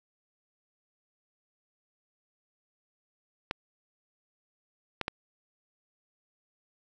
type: clicks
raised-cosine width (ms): 0.3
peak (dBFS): -14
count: 3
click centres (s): 3.511 / 5.013 / 5.081
effects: none